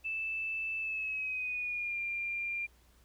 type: tone with pitch glide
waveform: sine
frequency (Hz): 2637 to 2390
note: E7 to D7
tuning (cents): 0 to +30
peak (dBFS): -33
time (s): 0.04-2.67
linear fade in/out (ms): 20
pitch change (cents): -170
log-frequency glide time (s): 0.79-2
effects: added 60 Hz sine -63 dBFS peak until 3.04 s + pink hiss -67 dBFS RMS until 3.04 s